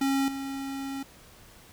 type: tone with level steps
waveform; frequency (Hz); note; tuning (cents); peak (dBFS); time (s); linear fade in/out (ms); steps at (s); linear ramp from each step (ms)
square; 272.6; C#4; -29; -24 / -33; 0.01-1.03; 5; 0.28; 2
effects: pink hiss -53 dBFS RMS until 1.72 s